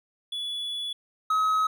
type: tone pair in turn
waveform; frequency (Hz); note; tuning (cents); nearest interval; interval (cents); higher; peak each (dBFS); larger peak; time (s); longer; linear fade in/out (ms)
triangle; 3418 / 1275.9; G#7 / D#6; +49 / +43; octave + perfect fourth; 1706; first; -28 / -19; second; 0.32-0.93 / 1.3-1.67; first; 5
effects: none